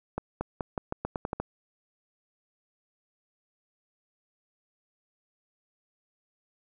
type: accelerating click train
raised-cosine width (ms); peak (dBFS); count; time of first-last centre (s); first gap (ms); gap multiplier
1; -16; 10; 0.18-1.4; 230; 0.86
effects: none